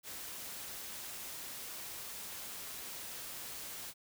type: noise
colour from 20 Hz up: white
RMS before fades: -45 dBFS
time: 0.03-3.94 s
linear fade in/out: 50 ms
effects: none